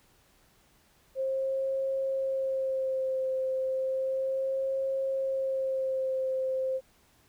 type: tone with vibrato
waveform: sine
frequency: 530 Hz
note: C5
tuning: 22 cents sharp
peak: -27 dBFS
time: 1.15-6.81 s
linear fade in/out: 50 ms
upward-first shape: sine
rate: 0.33 Hz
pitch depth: 21 cents each way
effects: pink hiss -64 dBFS RMS until 7.28 s